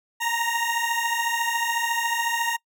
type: beating tone pair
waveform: 20% pulse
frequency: 925 / 939 Hz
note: A#5 / A#5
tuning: -14 / +12 cents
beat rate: 14 Hz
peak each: -21 dBFS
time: 0.2-2.57 s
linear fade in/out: 20 ms
effects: noise-tail reverb RT60 0.1 s tail -24 dB re dry